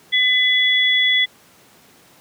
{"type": "tone pair together", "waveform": "sine", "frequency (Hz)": [2012, 3398], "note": ["B6", "G#7"], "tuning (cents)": [32, 39], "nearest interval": "major sixth", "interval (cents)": 907, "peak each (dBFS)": -16, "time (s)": [0.12, 1.26], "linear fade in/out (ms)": 20, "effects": ["pink hiss -50 dBFS RMS until 2.2 s", "high-pass 150 Hz 12 dB/octave"]}